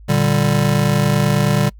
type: chord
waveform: square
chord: G minor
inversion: first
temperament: just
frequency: 117.6 / 147 / 196 Hz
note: Bb2 / D3 / G3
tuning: +16 / +2 / 0 cents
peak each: -20 / -17 / -19 dBFS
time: 0.08-1.7 s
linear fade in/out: 20 ms
effects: noise-tail reverb RT60 0.1 s tail -25 dB re dry + added 52 Hz sine -37 dBFS peak until 1.79 s